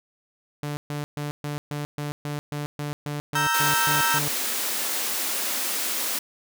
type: tone bursts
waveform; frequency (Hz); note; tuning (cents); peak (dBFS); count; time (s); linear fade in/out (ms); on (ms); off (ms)
sawtooth; 146.83; D3; 0; -24; 14; 0.63-4.28; 0; 140; 130
type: chord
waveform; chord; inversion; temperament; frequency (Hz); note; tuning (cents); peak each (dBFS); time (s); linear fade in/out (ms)
35% pulse; E diminished; second; equal; 932.3 / 1318.5 / 1568; Bb5 / E6 / G6; 0 / 0 / 0; -24; 3.35-4.19; 5
type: high-pass noise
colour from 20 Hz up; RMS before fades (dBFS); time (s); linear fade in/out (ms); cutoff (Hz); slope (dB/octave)
white; -27; 3.54-6.19; 5; 200; 96
effects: none